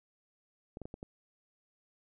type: clicks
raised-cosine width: 2 ms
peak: -29 dBFS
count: 5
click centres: 0.771 / 0.817 / 0.855 / 0.941 / 1.029 s
effects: none